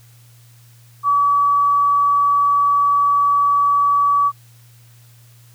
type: tone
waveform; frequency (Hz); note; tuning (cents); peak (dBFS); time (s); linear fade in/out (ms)
sine; 1143; D6; -47; -12; 1.03-4.32; 50
effects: added 118 Hz sine -45 dBFS peak until 5.54 s + white hiss -53 dBFS RMS until 5.54 s